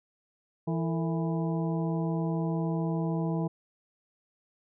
harmonic tone with a mistuned harmonic, 164.81 Hz, E3, in tune, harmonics 1 / 2 / 3 / 4 / 5 / 6, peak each -28 / -34 / -38 / -40 / -42 / -44 dBFS, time 0.67-3.48 s, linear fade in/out 10 ms, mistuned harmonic 3, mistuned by -140 cents, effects none

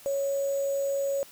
sine tone with sample-and-hold, 554.4 Hz, C#5, in tune, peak -25 dBFS, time 0.06-1.23 s, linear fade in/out 0 ms, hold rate 7350 Hz, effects white hiss -51 dBFS RMS until 1.31 s

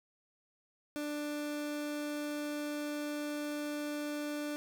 30% pulse tone, 295.3 Hz, D4, 10 cents sharp, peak -33 dBFS, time 0.96-4.56 s, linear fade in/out 0 ms, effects none

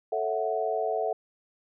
sine chord, F# minor seventh, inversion first, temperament equal, 440 / 554.4 / 659.3 / 740 Hz, A4 / C#5 / E5 / F#5, 0 / 0 / 0 / 0 cents, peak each -30 / -36 / -30 / -31 dBFS, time 0.12-1.13 s, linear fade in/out 5 ms, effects none

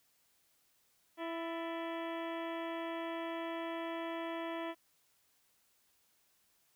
harmonic tone with a mistuned harmonic, 331.6 Hz, E4, 10 cents sharp, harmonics 1 / 2 / 3 / 4 / 5 / 6 / 7 / 8 / 9 / 10, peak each -41 / -42 / -45 / -51 / -52 / -52 / -54 / -57 / -58 / -55 dBFS, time 1.17-4.75 s, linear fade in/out 50 ms, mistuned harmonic 5, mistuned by +96 cents, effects white hiss -73 dBFS RMS until 6.75 s

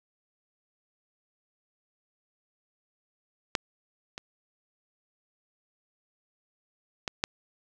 clicks, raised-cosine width 0.2 ms, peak -7 / -20 / -13 / -8 dBFS, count 4, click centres 3.552 / 4.179 / 7.078 / 7.239 s, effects none

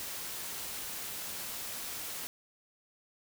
white noise, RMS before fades -40 dBFS, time 0-2.27 s, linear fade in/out 0 ms, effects none

